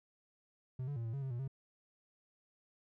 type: tone with pitch steps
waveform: triangle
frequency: 128.5 / 143.6 / 115.8 / 113.3 / 138.5 / 133.5 / 119.7 / 134.5 Hz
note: C3 / D3 / A#2 / A#2 / C#3 / C3 / A#2 / C3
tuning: -31 / -39 / -11 / -49 / -1 / +35 / +46 / +48 cents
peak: -35 dBFS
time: 0.79-1.478 s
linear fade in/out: 5 ms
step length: 86 ms
effects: none